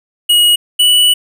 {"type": "tone pair in turn", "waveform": "square", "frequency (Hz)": [2900, 2954], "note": ["F#7", "F#7"], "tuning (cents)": [-35, -3], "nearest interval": "unison", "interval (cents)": 32, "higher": "second", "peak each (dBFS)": -7, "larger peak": "neither", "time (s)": [[0.29, 0.56], [0.79, 1.14]], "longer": "second", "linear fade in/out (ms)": 10, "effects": []}